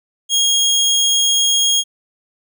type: tone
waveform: 25% pulse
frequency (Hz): 3272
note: G#7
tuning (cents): -26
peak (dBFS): -9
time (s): 0.29-1.84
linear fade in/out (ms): 50
effects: none